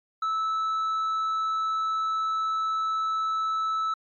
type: tone with tanh clipping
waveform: sine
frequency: 1308 Hz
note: E6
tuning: 14 cents flat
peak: -25 dBFS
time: 0.22-3.94 s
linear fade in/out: 5 ms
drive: 4 dB
effects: MP3 64 kbps